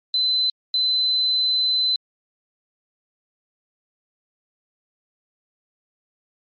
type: tone bursts at uneven times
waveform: sine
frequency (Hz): 4040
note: B7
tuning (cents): +39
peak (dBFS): -17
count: 2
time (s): 0.14-0.5 / 0.74-1.96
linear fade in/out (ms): 2
effects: MP3 48 kbps